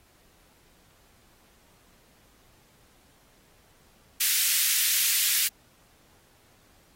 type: high-pass noise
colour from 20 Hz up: white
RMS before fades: -24 dBFS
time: 4.2-5.48 s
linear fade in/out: 10 ms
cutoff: 1800 Hz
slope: 24 dB/octave
effects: pink hiss -61 dBFS RMS until 6.95 s + AAC 48 kbps